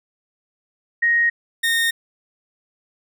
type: tone pair in turn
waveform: sine / 30% pulse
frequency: 1873 / 1841.9 Hz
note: A#6 / A#6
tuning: +8 / -21 cents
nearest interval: unison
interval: 29 cents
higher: first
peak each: -14 dBFS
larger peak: neither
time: 1.02-1.3 / 1.63-1.91 s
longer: neither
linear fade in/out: 10 ms
effects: none